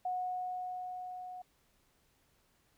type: tone with level ramp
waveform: sine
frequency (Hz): 731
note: F#5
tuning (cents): -21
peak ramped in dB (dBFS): -32 to -43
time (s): 0.05-1.42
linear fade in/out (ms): 5
effects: pink hiss -72 dBFS RMS until 2.77 s